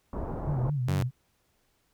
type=low-pass noise; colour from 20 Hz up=pink; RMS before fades=-34 dBFS; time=0.13-0.7 s; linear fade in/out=2 ms; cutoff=960 Hz; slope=24 dB/octave
type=tone with vibrato; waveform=sine; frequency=135.1 Hz; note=C#3; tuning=44 cents flat; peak=-26 dBFS; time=0.45-1.11 s; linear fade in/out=50 ms; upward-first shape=sine; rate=4.6 Hz; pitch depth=160 cents each way
type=tone; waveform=sawtooth; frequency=94.5 Hz; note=F#2; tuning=37 cents sharp; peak=-24 dBFS; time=0.88-1.03 s; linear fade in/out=5 ms
effects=pink hiss -71 dBFS RMS until 1.93 s